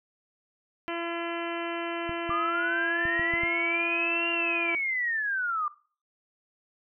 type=harmonic tone; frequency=338.9 Hz; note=E4; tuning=48 cents sharp; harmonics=1 / 2 / 3 / 4 / 5 / 6 / 7 / 8 / 9; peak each=-34 / -37 / -39 / -40 / -41 / -42 / -42 / -43 / -44 dBFS; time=0.88-4.75 s; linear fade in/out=0 ms
type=clicks; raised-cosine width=5 ms; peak=-27 dBFS; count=6; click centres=2.094 / 2.294 / 3.054 / 3.195 / 3.338 / 3.435 s
type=linear two-way sweep; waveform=sine; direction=up then down; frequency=1178 to 2794 to 1178 Hz; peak=-26 dBFS; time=2.3-5.68 s; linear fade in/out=2 ms; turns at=4.3 s
effects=noise-tail reverb RT60 0.4 s tail -19 dB re dry